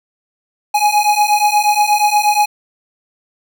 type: beating tone pair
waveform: square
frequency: 830.6 / 839 Hz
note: G#5 / G#5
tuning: 0 / +17 cents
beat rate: 8.4 Hz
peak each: -15 / -14 dBFS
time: 0.74-2.46 s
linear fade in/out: 10 ms
effects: none